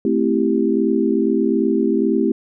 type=chord; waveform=sine; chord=A minor seventh; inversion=none; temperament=equal; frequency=220 / 261.6 / 329.6 / 392 Hz; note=A3 / C4 / E4 / G4; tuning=0 / 0 / 0 / 0 cents; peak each=-20 dBFS; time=0.05-2.32 s; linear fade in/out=2 ms; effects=none